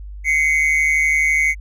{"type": "tone pair together", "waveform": "triangle", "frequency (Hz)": [2065, 2217], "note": ["C7", "C#7"], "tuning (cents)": [-23, 0], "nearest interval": "minor second", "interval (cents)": 123, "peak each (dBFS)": -15, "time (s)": [0.24, 1.55], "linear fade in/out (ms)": 50, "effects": ["added 50 Hz sine -30 dBFS peak until 1.6 s"]}